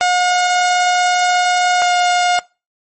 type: tone pair in turn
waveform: sawtooth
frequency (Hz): 720 / 713.8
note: F#5 / F5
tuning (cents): -47 / +38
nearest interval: unison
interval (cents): 15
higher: first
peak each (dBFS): -8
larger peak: neither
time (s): 0.01-1.82 / 1.82-2.39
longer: first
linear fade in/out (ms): 0
effects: noise-tail reverb RT60 0.3 s tail -24 dB re dry + MP3 32 kbps